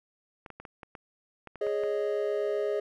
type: clicks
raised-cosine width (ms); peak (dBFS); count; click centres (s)
0.5; -28; 10; 0.462 / 0.503 / 0.6 / 0.652 / 0.832 / 0.952 / 1.473 / 1.557 / 1.668 / 1.836
type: chord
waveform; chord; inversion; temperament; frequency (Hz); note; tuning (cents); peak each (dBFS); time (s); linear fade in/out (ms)
triangle; Ab suspended fourth; none; equal; 415.3 / 554.4 / 622.3; Ab4 / Db5 / Eb5; 0 / 0 / 0; -27 / -32 / -31; 1.61-2.8; 5
effects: none